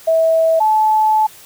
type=tone pair in turn; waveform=sine; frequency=650 / 865.6 Hz; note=E5 / A5; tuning=-24 / -29 cents; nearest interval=perfect fourth; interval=495 cents; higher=second; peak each=-10 dBFS; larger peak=neither; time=0.07-0.6 / 0.6-1.27 s; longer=second; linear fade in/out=10 ms; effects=white hiss -41 dBFS RMS until 1.45 s